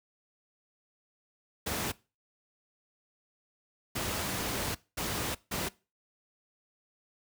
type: noise bursts at uneven times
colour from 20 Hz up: pink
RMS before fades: -33 dBFS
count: 4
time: 1.66-1.92 / 3.95-4.75 / 4.97-5.35 / 5.51-5.69 s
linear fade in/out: 10 ms
effects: noise-tail reverb RT60 0.3 s tail -21 dB re dry + high-pass 60 Hz 12 dB/octave